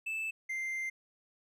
triangle tone pair in turn, 2633 / 2090 Hz, E7 / C7, -3 / -2 cents, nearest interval major third, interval 399 cents, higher first, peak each -32 / -32 dBFS, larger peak neither, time 0.06-0.31 / 0.49-0.9 s, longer second, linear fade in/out 10 ms, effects none

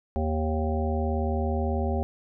harmonic tone, 78.3 Hz, D#2, 11 cents sharp, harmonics 1 / 3 / 5 / 7 / 9 / 10, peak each -26 / -31 / -33 / -34 / -36 / -36 dBFS, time 0.16-2.03 s, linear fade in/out 0 ms, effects none

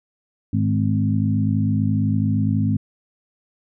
harmonic tone with a mistuned harmonic, 52 Hz, G#1, 3 cents sharp, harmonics 2 / 3 / 4 / 5, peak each -20 / -25 / -22 / -24 dBFS, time 0.53-2.77 s, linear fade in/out 5 ms, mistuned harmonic 4, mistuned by +25 cents, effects none

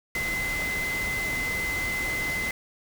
sine tone in noise, 2047 Hz, C7, 38 cents flat, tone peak -27 dBFS, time 0.15-2.51 s, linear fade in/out 2 ms, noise pink, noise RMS -34 dBFS, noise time 0.15-2.51 s, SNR +4 dB, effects none

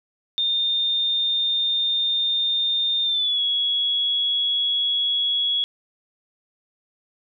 sine tone with pitch glide, 3630 to 3348 Hz, A#7 to G#7, -47 to +13 cents, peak -19 dBFS, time 0.38-5.64 s, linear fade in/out 0 ms, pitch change -140 cents, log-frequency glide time 3.04-3.41 s, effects none

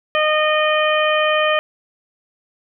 harmonic tone, 614 Hz, D#5, 23 cents flat, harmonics 1 / 2 / 3 / 4 / 5, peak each -17 / -20 / -22 / -23 / -24 dBFS, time 0.15-1.59 s, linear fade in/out 0 ms, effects none

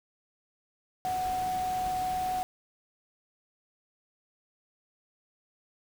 sine tone in noise, 740 Hz, F#5, in tune, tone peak -28 dBFS, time 1.05-2.43 s, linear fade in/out 0 ms, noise pink, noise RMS -42 dBFS, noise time 1.05-2.43 s, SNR +11 dB, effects none

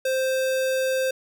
square tone, 523.3 Hz, C5, in tune, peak -22 dBFS, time 0.05-1.11 s, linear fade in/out 5 ms, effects none

